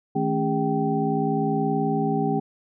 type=tone cluster; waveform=sine; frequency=157.7 / 216.5 / 277.2 / 405.7 / 775 Hz; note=D#3 / A3 / C#4 / G#4 / G5; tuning=+24 / -28 / 0 / -41 / -20 cents; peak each=-27 dBFS; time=0.15-2.4 s; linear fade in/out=10 ms; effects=none